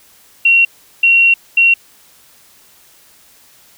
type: tone bursts at uneven times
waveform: sine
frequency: 2739 Hz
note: F7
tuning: 34 cents flat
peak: -6 dBFS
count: 3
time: 0.45-0.65 / 1.03-1.34 / 1.57-1.74 s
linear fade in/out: 5 ms
effects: white hiss -47 dBFS RMS until 3.77 s